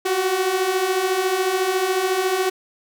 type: beating tone pair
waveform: sawtooth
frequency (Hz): 364 / 378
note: F#4 / F#4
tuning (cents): -28 / +37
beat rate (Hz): 14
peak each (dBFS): -21 / -16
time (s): 0.05-2.5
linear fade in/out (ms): 10
effects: none